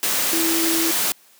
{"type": "tone in noise", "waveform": "sine", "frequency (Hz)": 328.8, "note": "E4", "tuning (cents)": -4, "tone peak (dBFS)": -21, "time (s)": [0.33, 0.91], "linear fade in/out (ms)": 0, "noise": "white", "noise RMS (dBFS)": -21, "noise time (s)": [0.03, 1.12], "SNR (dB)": -3, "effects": ["white hiss -53 dBFS RMS until 1.39 s", "high-pass 200 Hz 12 dB/octave"]}